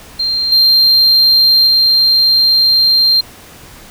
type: tone with level steps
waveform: sine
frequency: 4176 Hz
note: C8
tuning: 4 cents flat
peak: -12 / -3 / -5 dBFS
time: 0.19-3.21 s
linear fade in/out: 10 ms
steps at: 0.52 / 1.67 s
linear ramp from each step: 2 ms
effects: tanh soft clip ceiling -5 dBFS + pink hiss -37 dBFS RMS until 3.9 s